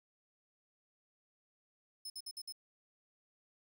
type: tone bursts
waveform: sawtooth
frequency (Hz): 5200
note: E8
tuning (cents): -24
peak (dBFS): -40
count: 5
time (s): 2.05-2.524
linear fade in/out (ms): 5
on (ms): 50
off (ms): 56
effects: none